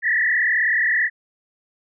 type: tone with frequency modulation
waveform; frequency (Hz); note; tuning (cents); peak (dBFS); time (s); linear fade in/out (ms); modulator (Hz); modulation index
sine; 1848; A#6; -16; -16; 0.02-1.1; 50; 38.5; 3.2
effects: none